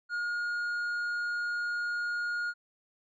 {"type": "tone with tanh clipping", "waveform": "triangle", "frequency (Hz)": 1430, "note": "F6", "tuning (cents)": 41, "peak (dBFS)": -31, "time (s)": [0.09, 2.54], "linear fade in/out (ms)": 50, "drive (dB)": 9, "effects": []}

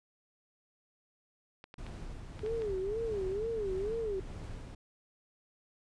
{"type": "clicks", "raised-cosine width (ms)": 0.3, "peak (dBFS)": -32, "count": 6, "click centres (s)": [1.641, 1.741, 1.866, 2.393, 2.463, 2.62]}
{"type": "noise with tremolo", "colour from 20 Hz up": "brown", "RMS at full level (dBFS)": -42, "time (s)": [1.78, 4.75], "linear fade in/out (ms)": 5, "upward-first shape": "sine", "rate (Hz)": 1.6, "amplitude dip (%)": 30}
{"type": "tone with vibrato", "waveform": "sine", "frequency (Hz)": 415.3, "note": "G#4", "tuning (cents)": 0, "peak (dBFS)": -32, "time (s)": [2.43, 4.2], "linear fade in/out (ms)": 5, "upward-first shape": "sine", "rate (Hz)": 2.1, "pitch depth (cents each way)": 180}
{"effects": ["resampled to 22050 Hz"]}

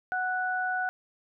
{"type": "tone pair together", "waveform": "sine", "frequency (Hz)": [740, 1480], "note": ["F#5", "F#6"], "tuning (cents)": [0, 0], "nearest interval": "octave", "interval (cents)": 1200, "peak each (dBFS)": [-30, -29], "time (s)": [0.12, 0.89], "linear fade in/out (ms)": 0, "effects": []}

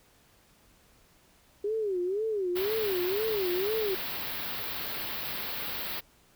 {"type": "tone with vibrato", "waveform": "sine", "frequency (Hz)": 396.6, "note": "G4", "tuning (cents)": 20, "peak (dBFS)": -27, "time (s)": [1.64, 3.95], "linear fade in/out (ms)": 5, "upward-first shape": "sine", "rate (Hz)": 2, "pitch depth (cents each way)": 200}
{"type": "band-stop noise", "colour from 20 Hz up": "white", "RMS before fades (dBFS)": -35, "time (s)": [2.55, 6.01], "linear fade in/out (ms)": 20, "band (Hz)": [4700, 13000], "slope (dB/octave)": 48}
{"effects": ["pink hiss -62 dBFS RMS until 6.35 s"]}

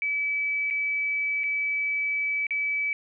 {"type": "tone with dropouts", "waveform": "sine", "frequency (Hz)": 2296, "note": "D7", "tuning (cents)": -40, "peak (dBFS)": -24, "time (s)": [0.02, 2.93], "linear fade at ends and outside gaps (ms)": 1, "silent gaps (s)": [[0.702, 0.708], [1.435, 1.439], [2.468, 2.507]], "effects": []}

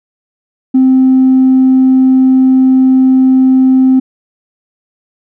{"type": "tone with tanh clipping", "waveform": "triangle", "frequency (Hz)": 260.7, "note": "C4", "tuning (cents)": -6, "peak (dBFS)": -4, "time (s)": [0.74, 4], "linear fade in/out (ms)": 10, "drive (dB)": 5, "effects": []}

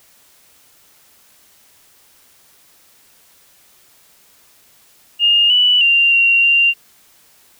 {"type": "tone with pitch steps", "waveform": "sine", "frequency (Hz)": [2832, 2962, 2780, 2756, 2776], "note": ["F7", "F#7", "F7", "F7", "F7"], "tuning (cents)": [23, 1, -9, -24, -11], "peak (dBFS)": -9, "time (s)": [5.19, 6.74], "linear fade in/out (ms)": 50, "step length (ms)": 310, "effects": ["white hiss -51 dBFS RMS until 7.59 s"]}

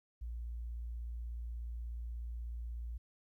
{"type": "tone", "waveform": "sine", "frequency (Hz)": 58.27, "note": "A#1", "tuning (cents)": 0, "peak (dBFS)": -39, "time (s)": [0.21, 2.98], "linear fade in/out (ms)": 10, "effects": ["13-bit"]}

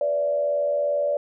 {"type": "tone with frequency modulation", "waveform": "sine", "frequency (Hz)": 580, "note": "D5", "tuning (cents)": -22, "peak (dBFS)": -20, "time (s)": [0.01, 1.17], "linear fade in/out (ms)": 2, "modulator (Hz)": 82.6, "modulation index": 0.54, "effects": []}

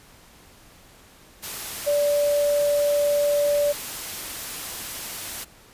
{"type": "tone in noise", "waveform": "sine", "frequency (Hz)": 581, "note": "D5", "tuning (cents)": -19, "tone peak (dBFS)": -18, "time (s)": [1.86, 3.73], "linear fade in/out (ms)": 20, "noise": "white", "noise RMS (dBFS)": -33, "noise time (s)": [1.42, 5.45], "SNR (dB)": 12, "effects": ["pink hiss -51 dBFS RMS until 5.73 s", "resampled to 32000 Hz"]}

